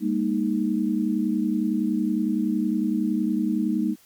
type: chord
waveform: sine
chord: Ab suspended second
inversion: none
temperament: equal with one note detuned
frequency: 202.3 / 233.1 / 311.1 Hz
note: Ab3 / Bb3 / Eb4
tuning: -45 / 0 / 0 cents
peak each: -25 dBFS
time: 0-3.96 s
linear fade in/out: 50 ms
effects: white hiss -56 dBFS RMS until 4.05 s + MP3 96 kbps